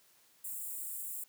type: high-pass noise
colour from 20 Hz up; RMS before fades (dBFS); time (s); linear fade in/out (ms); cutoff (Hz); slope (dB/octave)
white; -41; 0.44-1.24; 5; 7300; 96
effects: white hiss -66 dBFS RMS until 1.28 s + high-pass 80 Hz 12 dB/octave